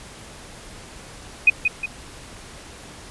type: tone with echo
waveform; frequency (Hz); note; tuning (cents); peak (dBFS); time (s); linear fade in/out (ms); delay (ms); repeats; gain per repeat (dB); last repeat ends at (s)
sine; 2500; D#7; +8; -8; 1.47-1.5; 5; 180; 2; -7; 1.86
effects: pink hiss -41 dBFS RMS until 3.1 s + resampled to 24000 Hz